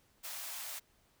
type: high-pass noise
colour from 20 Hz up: white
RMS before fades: -43 dBFS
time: 0.23-0.8 s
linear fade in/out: 20 ms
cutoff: 570 Hz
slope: 48 dB/octave
effects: pink hiss -70 dBFS RMS until 1.2 s